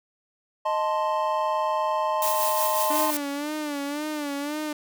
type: chord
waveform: triangle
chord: A diminished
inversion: second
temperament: equal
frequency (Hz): 622.3 / 880 / 1046.5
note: Eb5 / A5 / C6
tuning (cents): 0 / 0 / 0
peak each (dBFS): -25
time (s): 0.65-3.11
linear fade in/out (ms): 10
type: noise with tremolo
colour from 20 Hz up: blue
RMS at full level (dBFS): -27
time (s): 2.22-3.17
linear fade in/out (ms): 2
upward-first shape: sine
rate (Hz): 5.5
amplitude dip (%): 40
type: tone with vibrato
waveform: sawtooth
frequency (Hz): 293.7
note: D4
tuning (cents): 0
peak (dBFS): -24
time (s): 2.9-4.73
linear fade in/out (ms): 5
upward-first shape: sine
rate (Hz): 1.9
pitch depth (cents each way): 76
effects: none